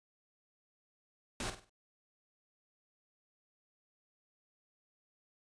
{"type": "noise with echo", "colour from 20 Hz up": "pink", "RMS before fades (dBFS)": -38, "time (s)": [1.4, 1.5], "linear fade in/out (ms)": 2, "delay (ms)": 49, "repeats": 4, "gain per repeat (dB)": -9, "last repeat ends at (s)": 1.696, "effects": ["resampled to 22050 Hz"]}